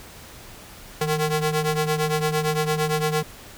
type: ring-modulated tone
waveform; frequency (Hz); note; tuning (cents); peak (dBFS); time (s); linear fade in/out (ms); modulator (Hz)
sawtooth; 306.8; D#4; -24; -14; 1.01-3.23; 5; 149
effects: pink hiss -43 dBFS RMS until 3.57 s